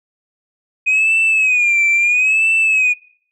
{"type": "tone with vibrato", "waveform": "sine", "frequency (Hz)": 2495, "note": "D#7", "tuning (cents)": 4, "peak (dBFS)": -9, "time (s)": [0.86, 2.94], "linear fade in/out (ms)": 20, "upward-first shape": "sine", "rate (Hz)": 0.75, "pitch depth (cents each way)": 110, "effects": ["noise-tail reverb RT60 0.6 s tail -25 dB re dry", "tanh soft clip ceiling -9 dBFS"]}